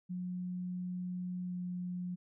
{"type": "tone with pitch glide", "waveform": "sine", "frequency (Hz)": [180.5, 179.25], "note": ["F#3", "F3"], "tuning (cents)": [-43, 45], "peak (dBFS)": -36, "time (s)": [0.09, 2.16], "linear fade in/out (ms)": 20, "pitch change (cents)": -12, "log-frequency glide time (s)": [1.46, 1.54], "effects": []}